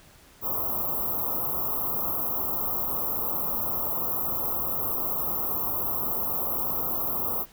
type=band-stop noise; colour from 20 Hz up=white; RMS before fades=-28 dBFS; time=0.41-7.46 s; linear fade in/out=50 ms; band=1300 to 12000 Hz; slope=96 dB/octave; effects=pink hiss -54 dBFS RMS until 7.52 s